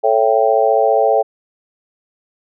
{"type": "chord", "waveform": "sine", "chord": "A dominant seventh", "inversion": "none", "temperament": "equal with one note detuned", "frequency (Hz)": [440, 554.4, 669.2, 784], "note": ["A4", "C#5", "E5", "G5"], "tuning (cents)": [0, 0, 26, 0], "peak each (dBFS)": -16, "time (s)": [0.03, 1.23], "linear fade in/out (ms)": 20, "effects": []}